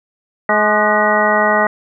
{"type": "harmonic tone with a mistuned harmonic", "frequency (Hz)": 211.8, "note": "G#3", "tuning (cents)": 34, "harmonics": [1, 2, 3, 4, 5, 6, 7, 9], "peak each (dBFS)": [-22, -22, -16, -18, -22, -19, -21, -17], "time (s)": [0.49, 1.67], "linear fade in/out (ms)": 2, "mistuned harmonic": 6, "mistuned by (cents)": -68, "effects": []}